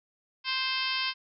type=harmonic tone; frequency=523.3 Hz; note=C5; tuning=in tune; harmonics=2 / 3 / 4 / 5 / 6 / 7 / 8 / 9 / 10; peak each=-36 / -38 / -37 / -34 / -34 / -39 / -39 / -36 / -38 dBFS; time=0.44-1.14 s; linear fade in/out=50 ms; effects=none